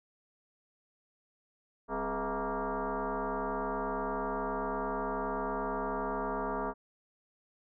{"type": "tone with frequency modulation", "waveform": "sine", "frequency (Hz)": 261.6, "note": "C4", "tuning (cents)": 0, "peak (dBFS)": -31, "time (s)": [1.88, 6.74], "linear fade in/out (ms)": 50, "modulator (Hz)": 227, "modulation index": 4.5, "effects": []}